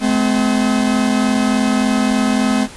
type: tone pair together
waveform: 45% pulse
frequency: 213.1 / 256.5 Hz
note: G#3 / C4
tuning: +45 / -34 cents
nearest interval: minor third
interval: 321 cents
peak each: -16 dBFS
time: 0-2.68 s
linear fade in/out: 50 ms
effects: pink hiss -36 dBFS RMS until 2.76 s + resampled to 24000 Hz